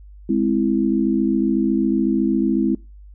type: chord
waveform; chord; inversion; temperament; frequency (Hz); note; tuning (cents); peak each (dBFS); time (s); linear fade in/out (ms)
sine; Ab augmented; none; equal; 207.7 / 261.6 / 329.6; Ab3 / C4 / E4; 0 / 0 / 0; -20; 0.29-2.75; 5
effects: noise-tail reverb RT60 0.3 s tail -25 dB re dry + added 50 Hz sine -39 dBFS peak until 3.14 s